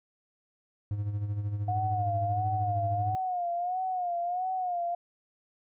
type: tone with tremolo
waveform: triangle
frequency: 103 Hz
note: G#2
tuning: 14 cents flat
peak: -25 dBFS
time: 0.91-3.15 s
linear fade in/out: 0 ms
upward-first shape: sine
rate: 13 Hz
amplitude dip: 55%
type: tone with vibrato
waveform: sine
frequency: 720 Hz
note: F#5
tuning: 47 cents flat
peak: -28 dBFS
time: 1.68-4.95 s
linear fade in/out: 5 ms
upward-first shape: sine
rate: 1.5 Hz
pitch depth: 75 cents each way
effects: none